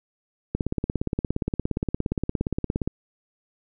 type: click train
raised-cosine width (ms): 3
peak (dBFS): -11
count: 41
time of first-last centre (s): 0.55-2.876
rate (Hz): 17.2
effects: none